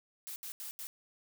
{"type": "noise bursts at uneven times", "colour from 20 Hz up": "blue", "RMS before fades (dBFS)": -43, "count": 4, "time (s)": [[0.27, 0.36], [0.43, 0.52], [0.6, 0.71], [0.79, 0.87]], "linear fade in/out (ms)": 0, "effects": []}